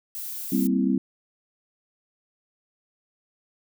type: noise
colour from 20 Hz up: violet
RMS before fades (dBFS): -34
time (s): 0.15-0.67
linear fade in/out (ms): 0
type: chord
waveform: sine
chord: C dominant seventh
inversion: second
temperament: equal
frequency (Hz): 196 / 233.1 / 261.6 / 329.6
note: G3 / Bb3 / C4 / E4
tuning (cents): 0 / 0 / 0 / 0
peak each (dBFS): -24 / -28 / -23 / -29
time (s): 0.52-0.98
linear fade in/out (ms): 5
effects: none